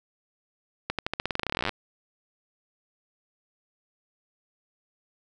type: accelerating click train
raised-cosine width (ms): 0.3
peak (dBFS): -11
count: 24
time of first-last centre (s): 0.9-1.693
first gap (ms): 87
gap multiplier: 0.9
effects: none

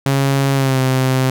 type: tone with pitch glide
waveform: sawtooth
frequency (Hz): 137.2 to 130.63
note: C#3 to C3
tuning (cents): -17 to -2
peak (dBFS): -9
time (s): 0.06-1.3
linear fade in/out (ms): 2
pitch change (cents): -85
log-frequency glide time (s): 0.54-0.8
effects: none

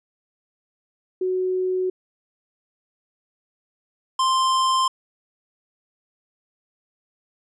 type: tone pair in turn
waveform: sine / square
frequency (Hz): 370.2 / 1046.5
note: F#4 / C6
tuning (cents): +1 / 0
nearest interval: octave + tritone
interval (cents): 1799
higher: second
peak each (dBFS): -20 / -18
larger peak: second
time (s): 1.21-1.9 / 4.19-4.88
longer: neither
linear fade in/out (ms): 5
effects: resampled to 22050 Hz

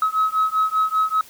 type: beating tone pair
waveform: sine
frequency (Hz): 1279 / 1284.1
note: D#6 / E6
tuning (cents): +47 / -46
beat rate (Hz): 5.1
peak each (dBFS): -19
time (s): 0.02-1.21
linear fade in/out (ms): 2
effects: tanh soft clip ceiling -12 dBFS + white hiss -46 dBFS RMS until 1.29 s

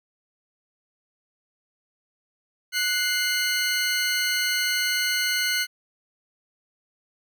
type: tone pair together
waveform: 20% pulse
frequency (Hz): 1479.4 / 2100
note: F#6 / C7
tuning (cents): -1 / +6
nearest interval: tritone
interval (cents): 607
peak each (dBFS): -20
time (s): 2.72-5.67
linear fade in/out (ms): 50
effects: none

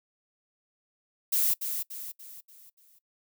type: noise with echo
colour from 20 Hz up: violet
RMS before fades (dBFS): -25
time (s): 1.32-1.54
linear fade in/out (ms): 10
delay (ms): 290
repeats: 5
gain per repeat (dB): -7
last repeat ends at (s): 2.99
effects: noise-tail reverb RT60 0.1 s tail -21 dB re dry

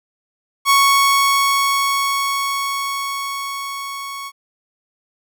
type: tone with level ramp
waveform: sawtooth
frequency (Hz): 1108.7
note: C#6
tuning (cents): 0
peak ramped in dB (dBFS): -6 to -24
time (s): 0.65-4.32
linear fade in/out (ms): 50
effects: none

